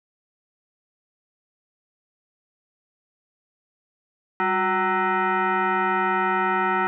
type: tone with frequency modulation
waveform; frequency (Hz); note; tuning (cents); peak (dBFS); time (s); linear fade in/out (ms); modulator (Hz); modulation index
sine; 196; G3; 0; -19; 4.4-6.87; 0; 561; 2.9
effects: none